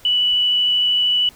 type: tone with vibrato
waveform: sine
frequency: 2960 Hz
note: F#7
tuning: in tune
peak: -14 dBFS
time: 0.05-1.29 s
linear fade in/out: 2 ms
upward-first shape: triangle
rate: 13 Hz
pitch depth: 8 cents each way
effects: pink hiss -47 dBFS RMS until 1.35 s